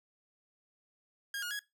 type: tone with pitch steps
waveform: sawtooth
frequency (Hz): 1625 / 1436 / 1666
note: G#6 / F6 / G#6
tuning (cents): -38 / +48 / +5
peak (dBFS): -32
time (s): 1.34-1.592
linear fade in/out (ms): 2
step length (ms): 84
effects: noise-tail reverb RT60 0.2 s tail -19 dB re dry